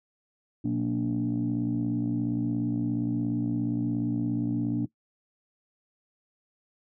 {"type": "tone cluster", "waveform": "sine", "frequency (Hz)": [121.4, 182.7, 234.1, 291.2], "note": ["B2", "F#3", "A#3", "D4"], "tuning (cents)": [-29, -22, 8, -15], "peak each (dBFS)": [-31, -35, -29, -27], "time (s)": [0.64, 4.86], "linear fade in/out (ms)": 10, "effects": ["noise-tail reverb RT60 0.1 s tail -19 dB re dry", "tanh soft clip ceiling -19 dBFS"]}